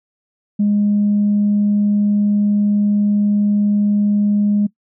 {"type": "tone", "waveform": "sine", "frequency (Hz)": 206.1, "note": "G#3", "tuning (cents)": -13, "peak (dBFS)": -11, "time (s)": [0.59, 4.67], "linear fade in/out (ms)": 10, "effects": ["noise-tail reverb RT60 0.1 s tail -21 dB re dry", "tanh soft clip ceiling -8 dBFS"]}